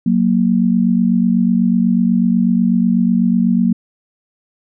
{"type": "tone pair together", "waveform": "sine", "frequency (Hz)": [185, 233.1], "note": ["F#3", "A#3"], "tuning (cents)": [0, 0], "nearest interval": "major third", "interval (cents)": 400, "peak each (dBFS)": [-14, -13], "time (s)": [0.06, 3.73], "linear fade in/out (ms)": 5, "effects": []}